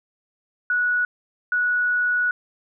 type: tone bursts at uneven times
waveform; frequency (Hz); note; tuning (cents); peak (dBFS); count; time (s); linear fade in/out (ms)
sine; 1467; F#6; -15; -18; 2; 0.7-1.05 / 1.52-2.31; 2
effects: none